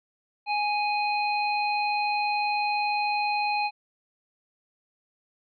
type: harmonic tone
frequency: 831 Hz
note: G#5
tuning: 1 cent sharp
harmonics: 1 / 3 / 5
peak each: -25 / -29 / -35 dBFS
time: 0.46-3.71 s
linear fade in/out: 50 ms
effects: none